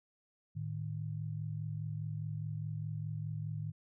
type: tone pair together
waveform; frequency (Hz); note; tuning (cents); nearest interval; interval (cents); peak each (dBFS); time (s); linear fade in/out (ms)
sine; 108.33 / 153.2; A2 / D#3; -26 / -27; tritone; 599; -39 / -39; 0.55-3.72; 20
effects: none